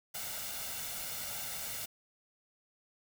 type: noise with comb filter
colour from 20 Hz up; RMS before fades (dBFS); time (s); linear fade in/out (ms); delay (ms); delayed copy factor
white; -40; 0.14-1.86; 10; 1.4; +0.6
effects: none